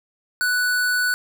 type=tone; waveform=square; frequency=1483 Hz; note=F#6; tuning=4 cents sharp; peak=-19 dBFS; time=0.41-1.14 s; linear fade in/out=0 ms; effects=8-bit